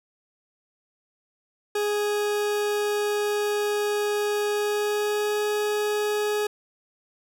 40% pulse tone with pitch glide, 415.3 to 418.9 Hz, G#4 to G#4, 0 to +15 cents, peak -22 dBFS, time 1.75-6.47 s, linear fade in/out 5 ms, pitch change +15 cents, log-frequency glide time 4.49-5.41 s, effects none

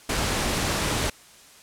pink noise, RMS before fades -25 dBFS, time 0.09-1.1 s, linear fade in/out 5 ms, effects white hiss -50 dBFS RMS until 1.62 s + low-pass 10000 Hz 12 dB/octave

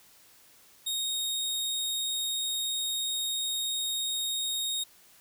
sawtooth tone, 3729 Hz, A#7, in tune, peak -26 dBFS, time 0.86-4.84 s, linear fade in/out 10 ms, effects white hiss -58 dBFS RMS until 5.2 s

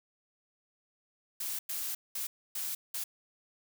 blue noise bursts at uneven times, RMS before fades -36 dBFS, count 5, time 1.4-1.59 / 1.69-1.95 / 2.15-2.27 / 2.55-2.75 / 2.94-3.04 s, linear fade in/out 5 ms, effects none

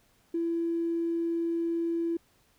triangle tone with tanh clipping, 335.3 Hz, E4, 30 cents sharp, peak -26 dBFS, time 0.34-2.17 s, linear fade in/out 5 ms, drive 2 dB, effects pink hiss -66 dBFS RMS until 2.58 s

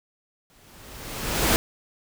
pink noise with exponential growth, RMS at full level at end -18 dBFS, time 0.5-1.56 s, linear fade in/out 0 ms, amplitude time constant 230 ms, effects none

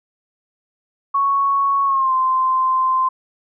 sine tone with pitch glide, 1108.7 to 1040.4 Hz, C#6 to C6, 0 to -10 cents, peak -14 dBFS, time 1.14-3.09 s, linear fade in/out 10 ms, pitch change -110 cents, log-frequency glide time 1.85-2.13 s, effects none

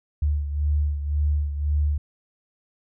sine beating tone pair, 73.4 / 75.3 Hz, D2 / D2, 0 / +44 cents, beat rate 1.9 Hz, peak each -21 / -28 dBFS, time 0.22-1.98 s, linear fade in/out 5 ms, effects none

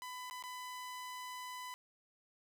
sawtooth tone with dropouts, 1001 Hz, B5, 23 cents sharp, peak -40 dBFS, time 0.02-1.74 s, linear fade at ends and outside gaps 0 ms, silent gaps 0.299-0.31 / 0.425-0.438 s, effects 13-bit

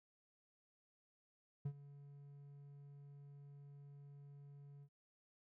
triangle tone with ADSR envelope, 142.1 Hz, C#3, 43 cents sharp, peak -35 dBFS, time 1.65-4.89 s, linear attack 8 ms, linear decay 66 ms, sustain -18 dB, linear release 65 ms, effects none

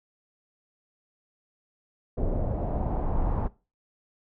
brown noise with low-pass filter sweep, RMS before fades -27 dBFS, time 2.17-3.48 s, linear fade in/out 10 ms, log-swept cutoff 580 to 950 Hz, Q 2.5, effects noise-tail reverb RT60 0.3 s tail -20 dB re dry

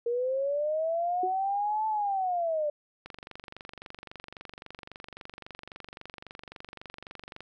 sine linear two-way sweep, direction up then down, 466.2 to 878 to 583 Hz, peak -26 dBFS, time 0.06-2.7 s, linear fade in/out 5 ms, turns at 1.87 s
sine tone with exponential decay, 369.7 Hz, F#4, 1 cent flat, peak -26 dBFS, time 1.23-1.37 s, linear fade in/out 5 ms, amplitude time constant 30 ms
click train, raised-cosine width 0.3 ms, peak -26 dBFS, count 104, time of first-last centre 3.06-7.406 s, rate 23.7 Hz
effects none

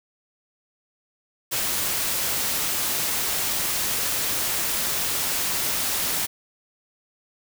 white noise, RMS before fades -25 dBFS, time 1.51-6.27 s, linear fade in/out 20 ms, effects none

